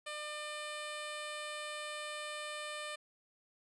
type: tone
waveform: 10% pulse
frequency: 600 Hz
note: D5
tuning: 37 cents sharp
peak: -32 dBFS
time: 0.06-2.96 s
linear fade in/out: 10 ms
effects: resampled to 24000 Hz